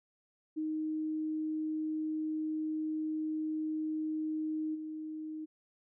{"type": "tone with level steps", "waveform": "sine", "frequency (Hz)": 311.5, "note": "D#4", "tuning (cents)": 2, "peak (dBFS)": [-32, -38], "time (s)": [0.56, 5.46], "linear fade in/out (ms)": 20, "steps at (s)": 4.74, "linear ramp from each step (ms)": 20, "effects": []}